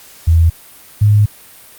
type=tone pair in turn; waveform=sine; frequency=82.4 / 104.6 Hz; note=E2 / G#2; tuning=0 / +13 cents; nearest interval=major third; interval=413 cents; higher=second; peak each=-6 dBFS; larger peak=neither; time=0.27-0.5 / 1.01-1.26 s; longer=second; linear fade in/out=10 ms; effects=white hiss -40 dBFS RMS until 1.78 s + Opus 48 kbps